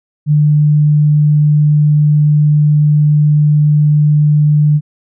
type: tone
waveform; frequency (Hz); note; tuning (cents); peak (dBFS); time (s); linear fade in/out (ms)
sine; 149.4; D3; +30; -6; 0.26-4.81; 50
effects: none